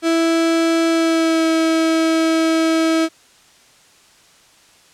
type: tone with pitch glide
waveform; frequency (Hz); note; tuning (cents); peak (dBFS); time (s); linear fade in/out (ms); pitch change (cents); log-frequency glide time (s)
35% pulse; 329.6 to 323.8; E4 to E4; 0 to -31; -12; 0.02-3.09; 50; -31; 0.88-1.47
effects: white hiss -50 dBFS RMS until 4.93 s + low-pass 8000 Hz 12 dB/octave